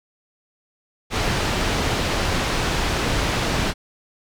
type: low-pass noise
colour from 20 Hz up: pink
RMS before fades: -22 dBFS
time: 1.1-3.74 s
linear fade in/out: 50 ms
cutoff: 5300 Hz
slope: 12 dB/octave
effects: none